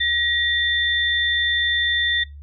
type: tone pair together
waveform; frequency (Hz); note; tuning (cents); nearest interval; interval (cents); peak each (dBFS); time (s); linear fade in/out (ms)
sine; 1900 / 3556; A#6 / A7; +33 / +18; major seventh; 1085; -21; 0-2.24; 10
effects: noise-tail reverb RT60 0.2 s tail -20 dB re dry + added 72 Hz sine -36 dBFS peak until 2.42 s